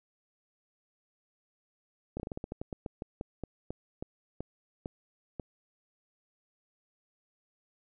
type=slowing click train; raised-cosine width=2 ms; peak=-23 dBFS; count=19; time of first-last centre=2.17-5.397 s; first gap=28 ms; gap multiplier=1.19; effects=none